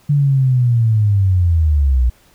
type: linear sweep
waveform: sine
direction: down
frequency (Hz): 146.83 to 58.8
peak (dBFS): -10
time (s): 0.09-2.1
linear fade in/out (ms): 10
effects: pink hiss -52 dBFS RMS until 2.34 s